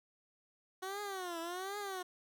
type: tone with vibrato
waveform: 15% pulse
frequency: 369.8 Hz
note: F#4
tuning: 1 cent flat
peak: -33 dBFS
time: 0.82-2.03 s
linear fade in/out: 10 ms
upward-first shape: triangle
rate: 1.3 Hz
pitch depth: 210 cents each way
effects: none

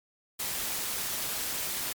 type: noise with amplitude modulation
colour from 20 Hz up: white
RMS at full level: -31 dBFS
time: 0.39-1.93 s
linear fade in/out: 10 ms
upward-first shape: sine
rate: 204 Hz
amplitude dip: 40%
effects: MP3 96 kbps

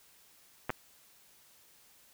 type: clicks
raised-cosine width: 0.5 ms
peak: -17 dBFS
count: 2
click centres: 0.695 / 0.703 s
effects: white hiss -62 dBFS RMS until 2.13 s

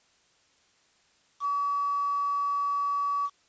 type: tone with quantisation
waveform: sine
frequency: 1140 Hz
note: C#6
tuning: 48 cents sharp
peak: -25 dBFS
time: 1.4-3.3 s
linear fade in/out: 50 ms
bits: 8
effects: white hiss -65 dBFS RMS until 3.48 s + resampled to 16000 Hz

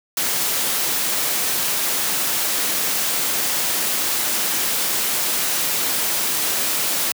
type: noise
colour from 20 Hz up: white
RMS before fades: -21 dBFS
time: 0.17-7.12 s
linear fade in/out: 2 ms
effects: high-pass 150 Hz 12 dB/octave

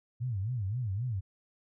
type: tone with vibrato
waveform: sine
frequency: 110 Hz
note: A2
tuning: in tune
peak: -30 dBFS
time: 0.2-1.21 s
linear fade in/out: 20 ms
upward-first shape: sine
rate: 3.8 Hz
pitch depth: 270 cents each way
effects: none

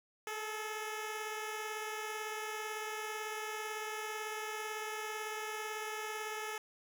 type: beating tone pair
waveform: 10% pulse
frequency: 428.8 / 446.8 Hz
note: A4 / A4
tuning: -45 / +27 cents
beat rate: 18 Hz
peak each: -31 / -39 dBFS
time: 0.27-6.58 s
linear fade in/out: 2 ms
effects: none

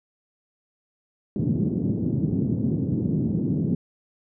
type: band-pass noise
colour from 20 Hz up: pink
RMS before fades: -24 dBFS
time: 1.36-3.75 s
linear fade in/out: 2 ms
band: 120 to 300 Hz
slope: 24 dB/octave
effects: none

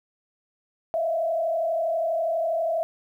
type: tone with frequency modulation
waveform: sine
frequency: 661 Hz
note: E5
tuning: 5 cents sharp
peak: -22 dBFS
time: 0.94-2.83 s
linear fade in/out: 0 ms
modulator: 32.3 Hz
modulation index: 0.89
effects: 10-bit

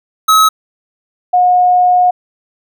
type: tone pair in turn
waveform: square / sine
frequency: 1283 / 722.4 Hz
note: E6 / F#5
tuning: -47 / -42 cents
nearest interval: minor seventh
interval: 995 cents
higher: first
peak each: -6 dBFS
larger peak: neither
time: 0.28-0.49 / 1.33-2.11 s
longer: second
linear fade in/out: 10 ms
effects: none

